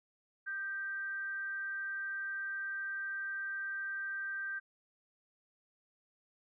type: tone with frequency modulation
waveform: sine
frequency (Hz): 1568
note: G6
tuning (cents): 0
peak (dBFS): -36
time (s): 0.46-4.6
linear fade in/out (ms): 20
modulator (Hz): 343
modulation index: 0.24
effects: none